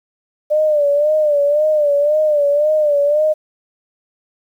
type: tone with vibrato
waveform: sine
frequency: 594 Hz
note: D5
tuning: 20 cents sharp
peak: -11 dBFS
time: 0.5-3.34 s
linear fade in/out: 20 ms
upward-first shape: sine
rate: 1.9 Hz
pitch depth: 73 cents each way
effects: 8-bit